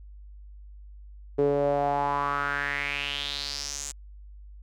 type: tone with band-pass filter sweep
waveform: sawtooth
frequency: 142.5 Hz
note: C#3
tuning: 48 cents sharp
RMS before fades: -28 dBFS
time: 1.38-3.92 s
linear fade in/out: 10 ms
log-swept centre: 410 to 7500 Hz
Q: 4.9
effects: added 50 Hz sine -43 dBFS peak until 4.62 s